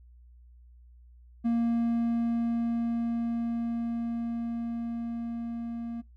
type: tone with level ramp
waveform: triangle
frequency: 233.1 Hz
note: A#3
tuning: in tune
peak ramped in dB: -21 to -31 dBFS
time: 1.44-6.02 s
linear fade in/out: 20 ms
effects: noise-tail reverb RT60 0.2 s tail -23 dB re dry + added 60 Hz sine -51 dBFS peak until 6.16 s